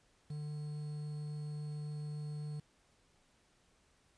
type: tone with quantisation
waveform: triangle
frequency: 149.4 Hz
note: D3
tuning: 30 cents sharp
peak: -37 dBFS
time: 0.3-2.6 s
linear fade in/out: 5 ms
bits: 10
effects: pink hiss -71 dBFS RMS until 4.17 s + resampled to 22050 Hz